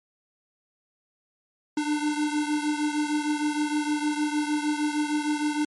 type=beating tone pair; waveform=square; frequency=297.5 / 304 Hz; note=D4 / D#4; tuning=+22 / -40 cents; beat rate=6.5 Hz; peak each=-26 / -30 dBFS; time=1.77-5.65 s; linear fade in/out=5 ms; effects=MP3 48 kbps